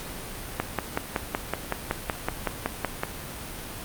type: click train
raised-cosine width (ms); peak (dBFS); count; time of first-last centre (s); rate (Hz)
0.5; -9; 14; 0.6-3.034; 5.34
effects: pink hiss -37 dBFS RMS until 3.84 s + Opus 48 kbps

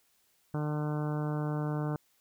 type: harmonic tone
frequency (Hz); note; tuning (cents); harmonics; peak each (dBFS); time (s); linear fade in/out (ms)
150.2; D3; +39; 1 / 2 / 3 / 4 / 5 / 6 / 7 / 8 / 9 / 10; -31 / -37 / -41 / -43 / -45 / -47 / -48 / -49 / -50 / -51; 0.54-1.96; 2
effects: white hiss -70 dBFS RMS until 2.2 s

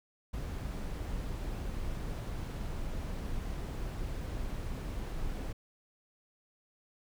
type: noise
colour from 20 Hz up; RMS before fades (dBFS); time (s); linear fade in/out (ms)
brown; -37; 0.33-5.53; 10
effects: none

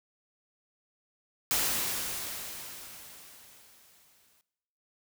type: noise with exponential decay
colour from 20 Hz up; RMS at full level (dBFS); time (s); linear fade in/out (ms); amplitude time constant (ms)
white; -27; 1.51-4.41; 0; 630
effects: noise-tail reverb RT60 1.0 s tail -19 dB re dry

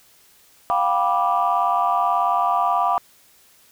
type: chord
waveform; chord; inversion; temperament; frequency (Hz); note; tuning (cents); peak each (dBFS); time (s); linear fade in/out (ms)
sine; G dominant seventh; third; just; 705.6 / 784 / 980 / 1176; F5 / G5 / B5 / D6; +18 / 0 / -14 / +2; -21 / -23 / -22 / -21; 0.7-2.98; 0
effects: tanh soft clip ceiling -8 dBFS + white hiss -54 dBFS RMS until 3.71 s

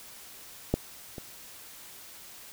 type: clicks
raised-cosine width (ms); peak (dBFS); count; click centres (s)
2; -10 / -25; 2; 0.74 / 1.182
effects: white hiss -48 dBFS RMS until 2.52 s

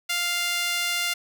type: tone with high-pass filter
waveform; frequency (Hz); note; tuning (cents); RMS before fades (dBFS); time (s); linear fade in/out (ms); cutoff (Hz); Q
sawtooth; 698.5; F5; 0; -26; 0.09-1.14; 10; 2200; 1.2
effects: none

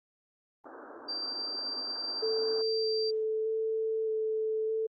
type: band-pass noise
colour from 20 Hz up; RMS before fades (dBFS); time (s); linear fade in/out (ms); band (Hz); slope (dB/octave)
pink; -47; 0.64-2.62; 5; 250 to 1600; 96
type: tone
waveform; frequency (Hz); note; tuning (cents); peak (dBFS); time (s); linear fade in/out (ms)
sine; 4700; D8; +1; -33; 1.08-3.11; 10
type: tone with vibrato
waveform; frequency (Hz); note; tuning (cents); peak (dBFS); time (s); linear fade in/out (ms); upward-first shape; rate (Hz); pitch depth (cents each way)
sine; 440; A4; 0; -28; 2.22-4.87; 10; square; 0.81; 9
effects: Opus 32 kbps

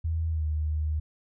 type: tone with pitch glide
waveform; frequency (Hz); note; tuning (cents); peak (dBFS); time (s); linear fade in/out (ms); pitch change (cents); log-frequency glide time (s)
sine; 81.2 to 76.82; E2 to D#2; -26 to -22; -25; 0.04-1; 10; -96; 0.29-0.45
effects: none

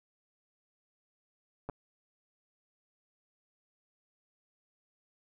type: clicks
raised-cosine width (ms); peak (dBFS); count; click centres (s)
1; -25; 2; 1.69 / 1.697
effects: none

